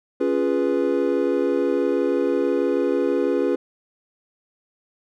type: chord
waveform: triangle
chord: C# dominant seventh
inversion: none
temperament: equal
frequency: 277.2 / 349.2 / 415.3 / 493.9 Hz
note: C#4 / E#4 / G#4 / B4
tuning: 0 / 0 / 0 / 0 cents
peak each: -22 dBFS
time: 0.2-3.56 s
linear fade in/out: 10 ms
effects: none